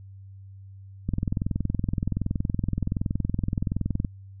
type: click train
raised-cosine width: 5 ms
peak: -13 dBFS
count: 64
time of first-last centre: 1.09-4.048 s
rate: 21.3 Hz
effects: added 97 Hz sine -42 dBFS peak until 4.4 s